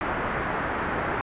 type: low-pass noise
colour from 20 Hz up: white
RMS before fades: -28 dBFS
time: 0.01-1.21 s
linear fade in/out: 0 ms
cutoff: 1700 Hz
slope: 24 dB/octave
effects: resampled to 8000 Hz